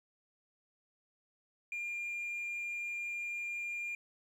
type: tone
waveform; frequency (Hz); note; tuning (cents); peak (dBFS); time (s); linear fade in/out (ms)
sine; 2402; D7; +38; -34; 1.72-3.95; 2
effects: tanh soft clip ceiling -35 dBFS + 11-bit